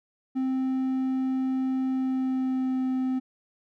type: tone with pitch glide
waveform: triangle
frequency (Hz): 261.6 to 258.9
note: C4 to C4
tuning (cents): 0 to -18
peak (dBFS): -22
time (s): 0.35-3.2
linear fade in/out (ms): 20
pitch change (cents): -18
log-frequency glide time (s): 1.89-2.86
effects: none

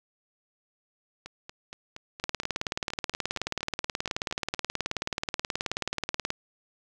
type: two click trains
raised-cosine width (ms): 0.2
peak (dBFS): -23 / -11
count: 15 / 77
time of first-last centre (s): 1.26-4.546 / 2.24-6.304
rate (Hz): 4.26 / 18.7
effects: none

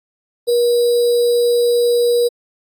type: tone with sample-and-hold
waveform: sine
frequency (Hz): 478.8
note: A#4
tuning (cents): +46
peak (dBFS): -11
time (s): 0.47-2.29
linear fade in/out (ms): 20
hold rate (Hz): 4410
effects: AAC 64 kbps

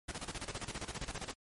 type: noise with tremolo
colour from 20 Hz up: pink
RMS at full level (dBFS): -40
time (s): 0.08-1.34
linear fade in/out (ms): 10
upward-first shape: square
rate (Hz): 15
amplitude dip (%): 75
effects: MP3 48 kbps

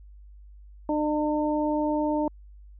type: harmonic tone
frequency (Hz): 301.5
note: D4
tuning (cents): +46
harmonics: 1 / 2 / 3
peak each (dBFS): -25 / -28 / -30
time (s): 0.89-2.28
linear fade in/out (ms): 2
effects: added 50 Hz sine -45 dBFS peak until 2.79 s

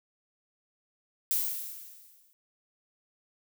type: noise with exponential decay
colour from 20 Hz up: violet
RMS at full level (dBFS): -26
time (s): 1.31-2.33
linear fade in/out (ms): 0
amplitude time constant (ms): 220
effects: none

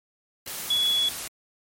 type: tone in noise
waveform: sine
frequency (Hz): 3383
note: G#7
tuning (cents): +31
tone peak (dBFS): -20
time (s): 0.7-1.09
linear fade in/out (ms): 5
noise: white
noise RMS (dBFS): -34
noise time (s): 0.46-1.28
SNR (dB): +11
effects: MP3 64 kbps

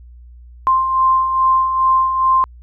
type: beating tone pair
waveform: sine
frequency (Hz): 1046.5 / 1048.9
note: C6 / C6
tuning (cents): 0 / +4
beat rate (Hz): 2.4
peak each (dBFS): -21 / -12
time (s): 0.67-2.44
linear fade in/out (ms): 0
effects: added 60 Hz sine -37 dBFS peak until 2.62 s

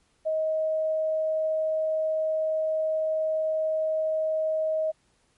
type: tone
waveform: sine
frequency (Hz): 630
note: D#5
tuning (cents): +21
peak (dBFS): -23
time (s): 0.25-4.92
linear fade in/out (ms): 20
effects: pink hiss -67 dBFS RMS until 5.37 s + MP3 48 kbps

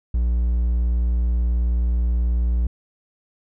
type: tone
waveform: triangle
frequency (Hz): 59.3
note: A#1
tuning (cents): +30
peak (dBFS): -15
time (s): 0.14-2.67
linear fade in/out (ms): 5
effects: none

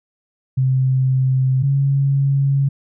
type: tone pair in turn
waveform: sine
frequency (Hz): 130.81 / 138.3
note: C3 / C#3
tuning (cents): 0 / -4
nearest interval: minor second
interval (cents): 96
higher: second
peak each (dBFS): -13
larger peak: neither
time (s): 0.57-1.63 / 1.63-2.69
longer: neither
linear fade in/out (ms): 10
effects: none

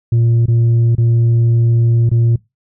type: tone with dropouts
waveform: sine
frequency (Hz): 116.54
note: A#2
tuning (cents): 0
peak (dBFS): -6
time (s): 0.12-2.36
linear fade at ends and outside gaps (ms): 5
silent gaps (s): 0.459-0.481 / 0.952-0.981 / 2.093-2.114
effects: noise-tail reverb RT60 0.2 s tail -22 dB re dry + tanh soft clip ceiling -8 dBFS

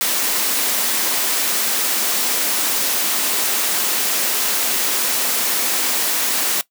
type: high-pass noise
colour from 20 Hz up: white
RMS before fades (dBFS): -19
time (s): 0.01-6.61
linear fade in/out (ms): 0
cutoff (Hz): 200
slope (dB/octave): 48
effects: noise-tail reverb RT60 0.1 s tail -19 dB re dry

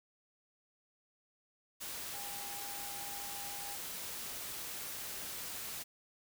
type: tone in noise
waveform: sine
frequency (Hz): 807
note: G#5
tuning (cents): -50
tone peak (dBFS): -49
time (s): 2.13-3.77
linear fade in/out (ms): 20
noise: white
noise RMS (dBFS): -43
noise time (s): 1.8-5.84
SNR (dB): -9
effects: none

